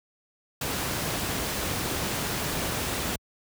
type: noise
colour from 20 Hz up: pink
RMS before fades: -29 dBFS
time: 0.61-3.16 s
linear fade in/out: 5 ms
effects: high-pass 60 Hz 12 dB/octave